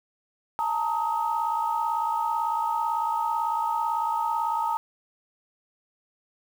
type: tone cluster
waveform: sine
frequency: 863 / 921 / 1261 Hz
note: A5 / A#5 / D#6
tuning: -34 / -21 / +23 cents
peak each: -30 / -25 / -30 dBFS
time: 0.59-4.77 s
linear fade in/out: 0 ms
effects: tanh soft clip ceiling -14 dBFS + 8-bit